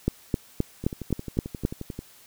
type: two click trains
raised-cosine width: 3 ms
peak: -9 / -20 dBFS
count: 7 / 14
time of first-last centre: 0.08-1.651 / 0.84-1.99 s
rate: 3.82 / 11.3 Hz
effects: white hiss -53 dBFS RMS until 2.26 s